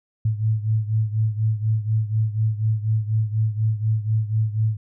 sine beating tone pair, 108.2 / 112.3 Hz, A2 / A2, -29 / +36 cents, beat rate 4.1 Hz, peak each -20 / -24 dBFS, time 0.25-4.77 s, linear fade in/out 5 ms, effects none

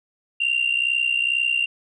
sine tone with amplitude modulation, 2776 Hz, F7, 11 cents flat, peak -14 dBFS, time 0.4-1.66 s, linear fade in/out 10 ms, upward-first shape sine, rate 62.2 Hz, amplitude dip 80%, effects tanh soft clip ceiling -13 dBFS

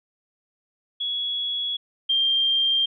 sine tone pair in turn, 3360 / 3183 Hz, G#7 / G7, +19 / +26 cents, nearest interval minor second, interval 93 cents, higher first, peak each -24 / -18 dBFS, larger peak second, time 1-1.77 / 2.09-2.86 s, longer neither, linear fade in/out 10 ms, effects none

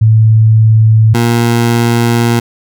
sine / 20% pulse tone pair in turn, 110.3 / 117.77 Hz, A2 / A#2, +5 / +18 cents, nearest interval minor second, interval 113 cents, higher second, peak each -3 dBFS, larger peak neither, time 0.01-1.14 / 1.14-2.4 s, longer second, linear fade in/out 10 ms, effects none

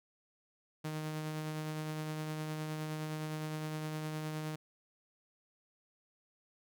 sawtooth tone with tremolo, 154.9 Hz, D#3, 7 cents flat, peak -32 dBFS, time 0.84-4.56 s, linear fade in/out 10 ms, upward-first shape triangle, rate 9.7 Hz, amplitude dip 30%, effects none

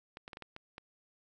clicks, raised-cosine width 0.3 ms, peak -29 dBFS, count 7, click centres 0.171 / 0.279 / 0.332 / 0.371 / 0.423 / 0.564 / 0.781 s, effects none

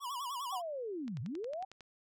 square tone with vibrato, 1046.5 Hz, C6, in tune, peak -38 dBFS, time 0-0.62 s, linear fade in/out 50 ms, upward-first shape sine, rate 9.9 Hz, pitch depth 160 cents each way
sine linear two-way sweep, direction down then up, 786 to 103.83 to 786 Hz, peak -37 dBFS, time 0.52-1.65 s, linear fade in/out 10 ms, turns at 1.21 s
click train, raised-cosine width 0.2 ms, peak -34 dBFS, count 9, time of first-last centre 1.08-1.807 s, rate 11 Hz
effects none

